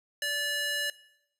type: tone with high-pass filter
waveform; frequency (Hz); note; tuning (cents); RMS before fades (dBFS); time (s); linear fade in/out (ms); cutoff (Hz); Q
square; 580; D5; -22; -31; 0.22-0.9; 2; 1700; 1.1
effects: noise-tail reverb RT60 0.8 s tail -19 dB re dry + resampled to 32000 Hz